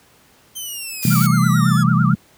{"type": "exponential sweep", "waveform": "10% pulse", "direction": "down", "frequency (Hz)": [3136, 1663], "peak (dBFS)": -19, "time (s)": [0.55, 1.84], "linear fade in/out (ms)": 20}
{"type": "noise", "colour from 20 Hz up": "blue", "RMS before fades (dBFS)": -24, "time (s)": [1.02, 1.27], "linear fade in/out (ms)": 10}
{"type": "chord", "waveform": "sine", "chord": "A minor seventh", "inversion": "first", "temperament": "equal with one note detuned", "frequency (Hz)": [128.79, 164.81, 196, 220], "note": ["C3", "E3", "G3", "A3"], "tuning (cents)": [-27, 0, 0, 0], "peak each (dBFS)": [-16, -16, -19, -21], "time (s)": [1.05, 2.15], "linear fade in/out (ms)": 2}
{"type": "tone with vibrato", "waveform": "sine", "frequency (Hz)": 1281, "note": "E6", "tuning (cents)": -50, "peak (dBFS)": -21, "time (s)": [1.1, 2.14], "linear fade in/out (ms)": 20, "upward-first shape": "sine", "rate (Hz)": 9, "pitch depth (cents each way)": 180}
{"effects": ["pink hiss -52 dBFS RMS until 2.37 s", "high-pass 80 Hz 12 dB/octave"]}